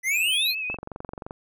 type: exponential sweep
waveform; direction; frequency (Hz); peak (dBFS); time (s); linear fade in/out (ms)
square; up; 1975.5 to 4399; -22; 0.03-0.55; 50
type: tone with vibrato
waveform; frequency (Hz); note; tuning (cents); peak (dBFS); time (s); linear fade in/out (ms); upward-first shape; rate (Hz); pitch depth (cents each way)
sine; 2554; D#7; +45; -27; 0.1-0.77; 50; triangle; 6.7; 65
type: click train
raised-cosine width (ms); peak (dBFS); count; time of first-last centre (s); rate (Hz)
1; -21; 15; 0.7-1.309; 23
effects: none